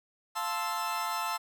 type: chord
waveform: 40% pulse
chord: F major seventh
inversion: none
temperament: equal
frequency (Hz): 698.5 / 880 / 1046.5 / 1318.5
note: F5 / A5 / C6 / E6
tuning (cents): 0 / 0 / 0 / 0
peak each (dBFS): -40 / -34 / -36 / -34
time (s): 0.35-1.38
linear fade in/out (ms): 20
effects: none